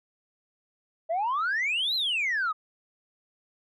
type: exponential two-way sweep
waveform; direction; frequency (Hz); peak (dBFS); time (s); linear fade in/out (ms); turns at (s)
sine; up then down; 630 to 4186 to 1209; -23; 1.09-2.53; 20; 1.95
effects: tanh soft clip ceiling -22 dBFS